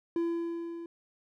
triangle tone with level ramp, 337.4 Hz, E4, 40 cents sharp, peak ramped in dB -24 to -37 dBFS, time 0.16-0.86 s, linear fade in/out 2 ms, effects none

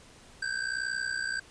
square ring-modulated tone, 1568 Hz, G6, in tune, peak -28 dBFS, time 0.42-1.4 s, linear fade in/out 5 ms, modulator 30.7 Hz, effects pink hiss -54 dBFS RMS until 1.5 s + resampled to 22050 Hz

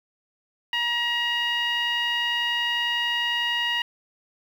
10% pulse tone with low-pass filter, 951 Hz, A#5, 34 cents sharp, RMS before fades -25 dBFS, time 0.73-3.82 s, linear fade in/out 2 ms, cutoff 2500 Hz, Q 7.1, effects 8-bit

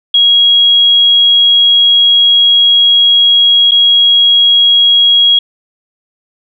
sine tone with dropouts, 3300 Hz, G#7, 12 cents flat, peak -4 dBFS, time 0.14-5.39 s, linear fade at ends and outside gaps 5 ms, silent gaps 3.711-3.717 s, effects none

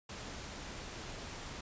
pink noise, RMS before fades -45 dBFS, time 0.09-1.61 s, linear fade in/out 5 ms, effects resampled to 16000 Hz

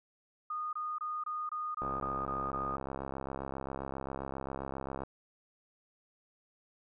sine tone bursts, 1230 Hz, D#6, 20 cents flat, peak -34 dBFS, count 9, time 0.5-2.762 s, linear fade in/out 5 ms, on 230 ms, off 24 ms
click train, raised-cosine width 1 ms, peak -24 dBFS, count 218, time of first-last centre 1.82-5.035 s, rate 67.5 Hz
effects none

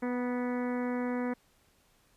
harmonic tone with a mistuned harmonic, 246.9 Hz, B3, in tune, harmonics 1 / 2 / 3 / 4 / 5 / 6 / 7 / 8 / 9, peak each -31 / -36 / -44 / -43 / -48 / -48 / -48 / -48 / -52 dBFS, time 0.02-1.34 s, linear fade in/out 10 ms, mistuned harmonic 4, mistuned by -19 cents, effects pink hiss -67 dBFS RMS until 2.16 s + resampled to 32000 Hz

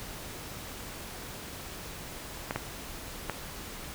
clicks, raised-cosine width 0.5 ms, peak -15 dBFS, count 3, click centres 2.509 / 2.56 / 3.297 s, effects pink hiss -42 dBFS RMS until 3.94 s

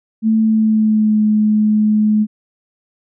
sine tone with pitch glide, 220.7 to 213.2 Hz, A3 to G#3, +5 to +46 cents, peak -10 dBFS, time 0.22-2.27 s, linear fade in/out 50 ms, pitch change -59 cents, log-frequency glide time 0.39-1.22 s, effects none

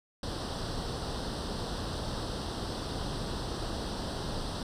pink noise with comb filter, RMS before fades -35 dBFS, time 0.23-4.63 s, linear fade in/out 2 ms, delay 0.22 ms, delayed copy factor +0.8, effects low-pass 6000 Hz 12 dB/octave

